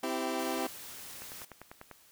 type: chord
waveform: 20% pulse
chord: C major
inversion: none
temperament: equal with one note detuned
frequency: 258.6 / 329.6 / 392 Hz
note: C4 / E4 / G4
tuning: -20 / 0 / 0 cents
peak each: -31 / -31 / -32 dBFS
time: 0.03-0.67 s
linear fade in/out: 5 ms
type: noise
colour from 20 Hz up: white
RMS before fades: -46 dBFS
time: 0.39-1.45 s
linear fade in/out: 5 ms
type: click train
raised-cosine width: 0.5 ms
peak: -30 dBFS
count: 8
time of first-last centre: 1.22-1.913 s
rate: 10.1 Hz
effects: white hiss -61 dBFS RMS until 2.11 s